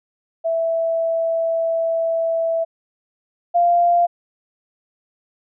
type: tone pair in turn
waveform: sine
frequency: 659.3 / 694.4 Hz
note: E5 / F5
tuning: 0 / -10 cents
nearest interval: minor second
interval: 90 cents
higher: second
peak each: -17 / -12 dBFS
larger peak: second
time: 0.44-2.65 / 3.54-4.07 s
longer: first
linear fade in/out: 20 ms
effects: none